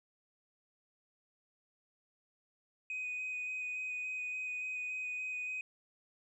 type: tone with vibrato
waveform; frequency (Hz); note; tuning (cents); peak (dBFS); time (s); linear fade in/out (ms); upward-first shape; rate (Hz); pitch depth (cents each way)
sine; 2500; D#7; +8; -35; 2.9-5.61; 2; square; 3.5; 9
effects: tanh soft clip ceiling -34 dBFS